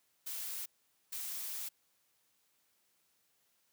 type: noise bursts at uneven times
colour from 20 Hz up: blue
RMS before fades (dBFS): -41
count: 2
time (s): 0.26-0.66 / 1.12-1.69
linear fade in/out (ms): 10
effects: white hiss -75 dBFS RMS until 3.72 s + high-pass 80 Hz 12 dB/octave